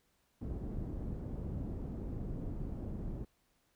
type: low-pass noise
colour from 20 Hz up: pink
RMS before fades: -40 dBFS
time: 0.41-3.25 s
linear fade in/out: 5 ms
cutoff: 300 Hz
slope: 12 dB/octave
effects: pink hiss -75 dBFS RMS until 3.75 s